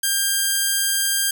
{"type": "tone", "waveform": "5% pulse", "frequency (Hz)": 1598, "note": "G6", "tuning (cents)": 33, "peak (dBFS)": -7, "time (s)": [0.03, 1.31], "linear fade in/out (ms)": 5, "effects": []}